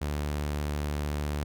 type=tone; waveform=sawtooth; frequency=73.7 Hz; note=D2; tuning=7 cents sharp; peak=-25 dBFS; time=0.01-1.44 s; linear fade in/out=10 ms; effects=none